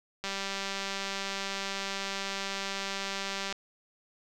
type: click train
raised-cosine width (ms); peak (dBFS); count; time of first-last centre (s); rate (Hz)
0.2; -17; 645; 0.24-3.526; 196
effects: none